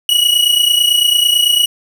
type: tone pair together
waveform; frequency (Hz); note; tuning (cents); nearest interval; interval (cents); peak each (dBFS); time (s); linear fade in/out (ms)
45% pulse; 2902 / 2931; F#7 / F#7; -34 / -17; unison; 17; -12; 0.09-1.66; 2
effects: none